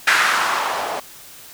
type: noise with low-pass filter sweep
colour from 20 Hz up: violet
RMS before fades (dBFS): -19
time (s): 0.07-1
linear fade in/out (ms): 5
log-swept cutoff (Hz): 1700 to 670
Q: 2.1
effects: white hiss -41 dBFS RMS until 1.53 s